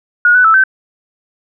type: tone with pitch steps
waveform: sine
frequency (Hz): 1444 / 1493 / 1315 / 1542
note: F#6 / F#6 / E6 / G6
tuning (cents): -43 / +15 / -5 / -29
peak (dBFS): -5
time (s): 0.25-0.638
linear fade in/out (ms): 2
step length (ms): 97
effects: none